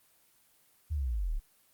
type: linear sweep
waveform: sine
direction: down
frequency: 80 to 30.32 Hz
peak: -29 dBFS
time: 0.9-1.4 s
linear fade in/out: 20 ms
effects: white hiss -66 dBFS RMS until 1.73 s + Opus 24 kbps